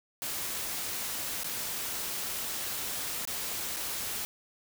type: noise with dropouts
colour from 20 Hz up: white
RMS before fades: -35 dBFS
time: 0.22-4.25 s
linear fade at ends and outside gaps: 0 ms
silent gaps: 1.434-1.444 / 3.252-3.274 / 3.763-3.768 s
effects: none